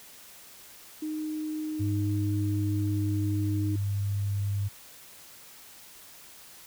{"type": "tone", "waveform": "sine", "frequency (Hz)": 308.9, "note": "D#4", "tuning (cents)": -12, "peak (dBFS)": -30, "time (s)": [1.02, 3.76], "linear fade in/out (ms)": 5}
{"type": "tone with pitch glide", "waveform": "sine", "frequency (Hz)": [101.6, 100.55], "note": ["G#2", "G2"], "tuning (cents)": [-38, 44], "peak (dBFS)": -26, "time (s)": [1.79, 4.69], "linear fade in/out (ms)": 20, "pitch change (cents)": -18, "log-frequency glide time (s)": [2.15, 3.49]}
{"effects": ["white hiss -50 dBFS RMS until 6.66 s"]}